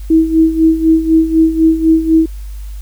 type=tone with tremolo; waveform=sine; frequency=322.2 Hz; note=E4; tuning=39 cents flat; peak=-4 dBFS; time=0.1-2.26 s; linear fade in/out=5 ms; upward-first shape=sine; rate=4 Hz; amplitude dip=75%; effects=added 50 Hz sine -23 dBFS peak until 2.81 s + white hiss -45 dBFS RMS until 2.81 s